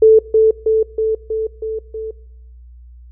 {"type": "tone with echo", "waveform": "sine", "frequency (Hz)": 440, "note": "A4", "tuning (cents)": 0, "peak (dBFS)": -4, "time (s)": [0.02, 0.19], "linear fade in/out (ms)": 5, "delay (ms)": 320, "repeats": 6, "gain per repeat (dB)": -3, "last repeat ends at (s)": 2.11, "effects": ["noise-tail reverb RT60 0.8 s tail -22 dB re dry", "added 60 Hz sine -37 dBFS peak until 3.11 s"]}